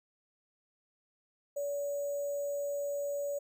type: tone with sample-and-hold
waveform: sine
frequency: 571 Hz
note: D5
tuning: 49 cents flat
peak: -32 dBFS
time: 1.56-3.39 s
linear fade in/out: 10 ms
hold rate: 7350 Hz
effects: none